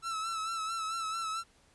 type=tone with vibrato; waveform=45% pulse; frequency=1320 Hz; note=E6; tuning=2 cents sharp; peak=-33 dBFS; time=0.02-1.44 s; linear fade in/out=50 ms; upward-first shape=sine; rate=4.5 Hz; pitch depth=45 cents each way; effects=pink hiss -65 dBFS RMS until 1.74 s + resampled to 24000 Hz